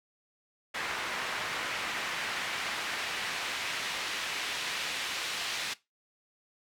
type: noise with band-pass filter sweep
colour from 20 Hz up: pink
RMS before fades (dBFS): -35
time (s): 0.74-5.74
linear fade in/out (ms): 10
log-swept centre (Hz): 1700 to 3200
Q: 0.94
effects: noise-tail reverb RT60 0.2 s tail -18 dB re dry